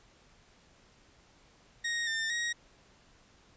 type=tone with pitch steps; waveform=sawtooth; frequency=1869 / 1801 / 1886 Hz; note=A#6 / A6 / A#6; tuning=+4 / +40 / +20 cents; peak=-27 dBFS; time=1.84-2.53 s; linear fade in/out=10 ms; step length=230 ms; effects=pink hiss -62 dBFS RMS until 3.56 s + resampled to 16000 Hz